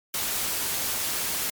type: noise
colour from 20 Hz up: white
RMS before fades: -28 dBFS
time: 0.14-1.5 s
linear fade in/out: 2 ms
effects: MP3 96 kbps